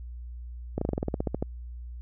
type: slowing click train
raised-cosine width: 2 ms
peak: -14 dBFS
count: 13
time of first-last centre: 0.78-1.425 s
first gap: 34 ms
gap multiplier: 1.08
effects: added 60 Hz sine -37 dBFS peak until 2.01 s